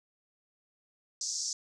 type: band-pass noise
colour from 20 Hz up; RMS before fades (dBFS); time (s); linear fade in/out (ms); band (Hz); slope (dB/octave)
pink; -35; 1.21-1.53; 2; 5100 to 7000; 48
effects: none